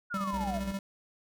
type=exponential sweep; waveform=sine; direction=down; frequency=1480 to 637 Hz; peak=-33 dBFS; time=0.1-0.6 s; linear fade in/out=20 ms
type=tone with tremolo; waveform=square; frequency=196 Hz; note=G3; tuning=in tune; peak=-32 dBFS; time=0.14-0.79 s; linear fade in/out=2 ms; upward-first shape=square; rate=15 Hz; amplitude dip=45%
type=tone; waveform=square; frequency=61.8 Hz; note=B1; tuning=2 cents sharp; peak=-39 dBFS; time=0.33-0.72 s; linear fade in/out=0 ms
effects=none